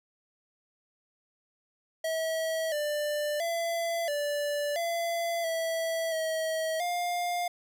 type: tone with pitch steps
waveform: square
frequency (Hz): 645 / 593 / 674 / 583 / 678 / 656 / 640 / 705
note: E5 / D5 / E5 / D5 / E5 / E5 / D#5 / F5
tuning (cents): -38 / +17 / +38 / -13 / +49 / -9 / +49 / +16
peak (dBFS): -29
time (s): 2.04-7.48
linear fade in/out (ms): 5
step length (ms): 680
effects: none